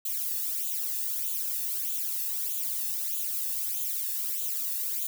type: noise with flanger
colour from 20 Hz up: violet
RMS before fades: -31 dBFS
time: 0.05-5.07 s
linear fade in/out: 5 ms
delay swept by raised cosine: 0.28 to 1.14 ms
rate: 1.6 Hz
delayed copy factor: +0.8
effects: none